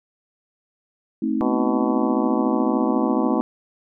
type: chord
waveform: sine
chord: A diminished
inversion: none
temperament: just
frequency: 220 / 264 / 316.8 Hz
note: A3 / C4 / Eb4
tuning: 0 / +16 / +31 cents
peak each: -24 dBFS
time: 1.22-3.41 s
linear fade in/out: 5 ms
type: harmonic tone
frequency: 125 Hz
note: B2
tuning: 21 cents sharp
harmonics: 2 / 3 / 4 / 5 / 6 / 7 / 8 / 9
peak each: -26 / -28 / -29 / -30 / -31 / -31 / -32 / -33 dBFS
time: 1.41-3.41 s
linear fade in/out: 0 ms
effects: none